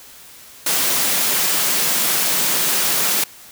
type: high-pass noise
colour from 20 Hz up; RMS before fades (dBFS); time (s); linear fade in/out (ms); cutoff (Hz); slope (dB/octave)
white; -18; 0.66-3.24; 5; 130; 96
effects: white hiss -42 dBFS RMS until 3.51 s